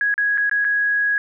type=tone with dropouts; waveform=sine; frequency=1661.2 Hz; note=G#6; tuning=in tune; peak=-16 dBFS; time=0.01-1.18 s; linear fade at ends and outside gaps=1 ms; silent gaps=0.141-0.179 / 0.375-0.38 / 0.496-0.513 / 0.645-0.649 s; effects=none